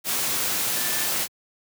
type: tone in noise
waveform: sine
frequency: 1760 Hz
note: A6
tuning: in tune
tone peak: -36 dBFS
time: 0.73-1.11 s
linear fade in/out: 50 ms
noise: white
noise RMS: -25 dBFS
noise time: 0.04-1.28 s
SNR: -14 dB
effects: high-pass 100 Hz 12 dB/octave